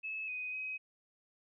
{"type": "tone with pitch steps", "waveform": "sine", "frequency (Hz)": [2595, 2501, 2530], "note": ["E7", "D#7", "D#7"], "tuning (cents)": [-28, 8, 28], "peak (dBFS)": -37, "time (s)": [0.03, 0.78], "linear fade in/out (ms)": 20, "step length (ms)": 250, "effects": []}